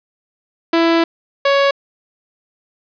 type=tone pair in turn; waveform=sawtooth; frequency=332.5 / 557.4 Hz; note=E4 / C#5; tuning=+15 / +9 cents; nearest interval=major sixth; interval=894 cents; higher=second; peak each=-7 dBFS; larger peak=neither; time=0.73-1.04 / 1.45-1.71 s; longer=first; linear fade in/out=5 ms; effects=resampled to 11025 Hz + 7-bit